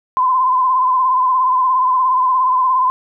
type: tone with vibrato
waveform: sine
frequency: 1024 Hz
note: C6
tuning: 38 cents flat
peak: -11 dBFS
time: 0.17-2.9 s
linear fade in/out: 0 ms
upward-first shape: sine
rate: 17 Hz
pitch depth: 48 cents each way
effects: none